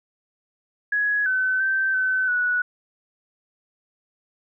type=tone with pitch steps; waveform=sine; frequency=1673 / 1519 / 1554 / 1521 / 1471 Hz; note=G#6 / F#6 / G6 / F#6 / F#6; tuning=+12 / +45 / -16 / +47 / -11 cents; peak=-19 dBFS; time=0.92-2.62 s; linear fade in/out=5 ms; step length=340 ms; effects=none